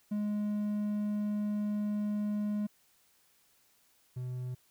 triangle tone pair in turn, 208.4 / 125.83 Hz, G#3 / B2, +6 / +33 cents, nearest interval major sixth, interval 873 cents, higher first, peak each -28 / -33 dBFS, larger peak first, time 0.11-2.67 / 4.16-4.55 s, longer first, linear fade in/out 10 ms, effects white hiss -68 dBFS RMS until 4.7 s

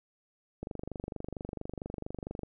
click train, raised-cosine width 2 ms, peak -24 dBFS, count 45, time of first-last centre 0.63-2.433 s, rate 24.4 Hz, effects none

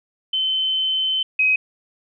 sine tone pair in turn, 3067 / 2529 Hz, G7 / D#7, -38 / +28 cents, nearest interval minor third, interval 334 cents, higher first, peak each -18 / -14 dBFS, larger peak second, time 0.33-1.23 / 1.39-1.56 s, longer first, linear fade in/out 5 ms, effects none

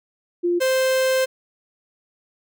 sine / 45% pulse tone pair in turn, 349.2 / 522.1 Hz, F4 / C5, 0 / -4 cents, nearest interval perfect fifth, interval 696 cents, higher second, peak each -17 dBFS, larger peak neither, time 0.43-0.6 / 0.6-1.26 s, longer second, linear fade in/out 20 ms, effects none

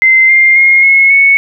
sine tone with pitch steps, 2073 / 2107 / 2141 / 2176 / 2212 Hz, C7 / C7 / C7 / C#7 / C#7, -17 / +12 / +39 / -33 / -4 cents, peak -3 dBFS, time 0.02-1.37 s, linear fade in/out 0 ms, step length 270 ms, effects none

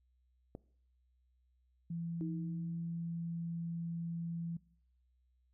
click, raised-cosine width 2 ms, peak -31 dBFS, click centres 0.551 s
sine tone, 168.1 Hz, E3, 34 cents sharp, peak -37 dBFS, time 1.9-4.57 s, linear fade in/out 5 ms
sine tone with exponential decay, 318 Hz, D#4, 38 cents sharp, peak -37 dBFS, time 2.21-3.13 s, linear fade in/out 0 ms, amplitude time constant 200 ms
effects noise-tail reverb RT60 0.6 s tail -22 dB re dry + added 62 Hz sine -70 dBFS peak until 5.53 s

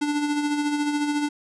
square tone with tremolo, 293.7 Hz, D4, in tune, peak -21 dBFS, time 0.01-1.29 s, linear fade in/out 10 ms, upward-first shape sine, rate 14 Hz, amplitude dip 45%, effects resampled to 22050 Hz

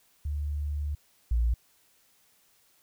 sine tone pair in turn, 73.42 / 58.27 Hz, D2 / A#1, 0 / 0 cents, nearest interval major third, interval 400 cents, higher first, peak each -28 / -21 dBFS, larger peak second, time 0.25-0.95 / 1.31-1.54 s, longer first, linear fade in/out 5 ms, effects tanh soft clip ceiling -18 dBFS + white hiss -65 dBFS RMS until 2.82 s

